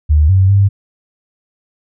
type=tone with pitch steps; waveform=sine; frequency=75.4 / 95.1 / 99.3 Hz; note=D2 / F#2 / G2; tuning=+46 / +48 / +23 cents; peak=-6 dBFS; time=0.09-0.69 s; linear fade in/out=20 ms; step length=200 ms; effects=none